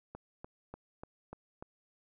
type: click train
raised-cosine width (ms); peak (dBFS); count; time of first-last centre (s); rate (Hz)
1; -30; 6; 0.15-1.625; 3.39
effects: none